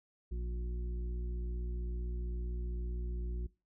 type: harmonic tone with a mistuned harmonic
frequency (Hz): 60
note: B1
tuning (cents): -49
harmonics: 1 / 2 / 3 / 4 / 5 / 6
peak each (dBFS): -35 / -53 / -49 / -59 / -61 / -51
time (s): 0.31-3.47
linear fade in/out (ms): 10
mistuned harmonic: 1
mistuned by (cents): -66
effects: noise-tail reverb RT60 0.3 s tail -22 dB re dry